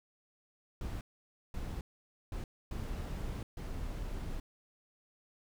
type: noise bursts at uneven times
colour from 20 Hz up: brown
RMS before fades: -39 dBFS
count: 5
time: 0.81-1.01 / 1.54-1.81 / 2.32-2.44 / 2.71-3.43 / 3.57-4.4 s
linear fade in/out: 2 ms
effects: none